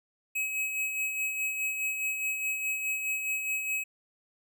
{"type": "tone with tremolo", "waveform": "square", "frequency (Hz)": 2550, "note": "D#7", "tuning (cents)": 42, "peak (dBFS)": -28, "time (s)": [0.35, 3.84], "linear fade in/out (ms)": 10, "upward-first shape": "sine", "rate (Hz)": 4.8, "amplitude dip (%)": 45, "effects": []}